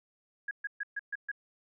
sine tone bursts, 1652 Hz, G#6, 10 cents flat, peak -32 dBFS, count 6, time 0.48-1.316 s, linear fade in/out 5 ms, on 31 ms, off 130 ms, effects none

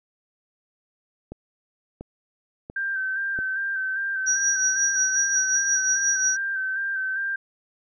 click train, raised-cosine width 2 ms, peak -22 dBFS, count 4, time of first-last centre 1.32-3.389 s, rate 1.45 Hz
sine tone with vibrato, 1563 Hz, G6, 6 cents flat, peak -24 dBFS, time 2.76-7.36 s, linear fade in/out 5 ms, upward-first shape square, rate 2.5 Hz, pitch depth 27 cents each way
sine tone with tremolo, 5780 Hz, F#8, 41 cents flat, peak -18 dBFS, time 4.26-6.37 s, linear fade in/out 20 ms, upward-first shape triangle, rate 5.6 Hz, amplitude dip 65%
effects none

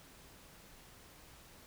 silence, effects pink hiss -58 dBFS RMS until 1.66 s

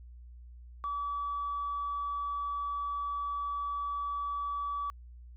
sine tone, 1147 Hz, D6, 41 cents flat, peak -31 dBFS, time 0.84-4.9 s, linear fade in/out 0 ms, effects tanh soft clip ceiling -27 dBFS + added 60 Hz sine -47 dBFS peak until 5.36 s

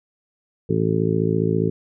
harmonic tone, 54.8 Hz, A1, 6 cents flat, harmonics 2 / 3 / 4 / 5 / 6 / 7 / 8, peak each -25 / -22 / -28 / -27 / -30 / -24 / -25 dBFS, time 0.69-1.7 s, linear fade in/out 10 ms, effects none

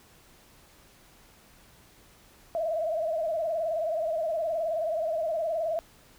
sine tone with vibrato, 647 Hz, E5, 32 cents flat, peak -26 dBFS, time 2.55-5.79 s, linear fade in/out 0 ms, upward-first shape sine, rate 19 Hz, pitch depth 90 cents each way, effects pink hiss -57 dBFS RMS until 6.18 s

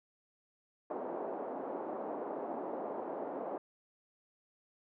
white band-pass noise, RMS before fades -40 dBFS, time 0.9-3.58 s, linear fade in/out 2 ms, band 260 to 790 Hz, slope 24 dB/octave, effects none

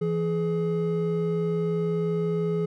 triangle tone pair together, 167.19 / 421.3 Hz, E3 / G#4, +25 / +25 cents, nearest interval octave + major third, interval 1600 cents, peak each -24 / -24 dBFS, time 0.01-2.66 s, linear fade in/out 10 ms, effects none

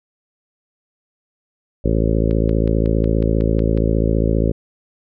harmonic tone, 55 Hz, A1, in tune, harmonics 1 / 2 / 3 / 4 / 5 / 6 / 7 / 8 / 9 / 10, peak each -18 / -21 / -23 / -24 / -25 / -26 / -26 / -27 / -28 / -28 dBFS, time 1.84-4.52 s, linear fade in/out 10 ms
click train, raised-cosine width 0.3 ms, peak -21 dBFS, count 9, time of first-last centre 2.31-3.775 s, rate 5.46 Hz
effects none

